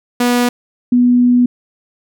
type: tone pair in turn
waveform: sawtooth / sine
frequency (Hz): 243.7 / 245.4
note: B3 / B3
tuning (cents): -23 / -11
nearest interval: unison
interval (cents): 12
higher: second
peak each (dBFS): -7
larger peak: neither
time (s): 0.2-0.49 / 0.92-1.46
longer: second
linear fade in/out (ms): 5
effects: none